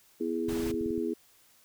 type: chord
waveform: sine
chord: E major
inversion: second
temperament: equal with one note detuned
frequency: 246.9 / 331.7 / 415.3 Hz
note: B3 / E4 / G#4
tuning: 0 / +11 / 0 cents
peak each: -34 / -32 / -33 dBFS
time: 0.2-1.14 s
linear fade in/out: 10 ms
type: noise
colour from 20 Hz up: pink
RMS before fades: -41 dBFS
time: 0.48-0.72 s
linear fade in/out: 10 ms
type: clicks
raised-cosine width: 5 ms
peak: -30 dBFS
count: 11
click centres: 0.485 / 0.528 / 0.598 / 0.635 / 0.668 / 0.701 / 0.742 / 0.811 / 0.861 / 0.907 / 0.979 s
effects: white hiss -62 dBFS RMS until 1.64 s